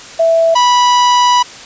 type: tone pair in turn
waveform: sine / 45% pulse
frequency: 659.3 / 981.9 Hz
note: E5 / B5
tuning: 0 / -10 cents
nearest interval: perfect fifth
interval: 690 cents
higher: second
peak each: -7 dBFS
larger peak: neither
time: 0.19-0.55 / 0.55-1.43 s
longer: second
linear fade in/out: 10 ms
effects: white hiss -32 dBFS RMS until 1.65 s + resampled to 16000 Hz